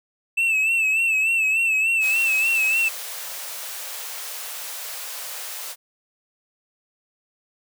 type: tone with vibrato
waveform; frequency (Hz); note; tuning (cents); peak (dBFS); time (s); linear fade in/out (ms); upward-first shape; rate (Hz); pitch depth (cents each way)
triangle; 2637; E7; 0; -16; 0.37-2.89; 10; sine; 3.4; 61
type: high-pass noise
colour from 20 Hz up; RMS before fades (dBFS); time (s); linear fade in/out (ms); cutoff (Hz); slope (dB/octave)
white; -33; 2-5.76; 50; 460; 48
effects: none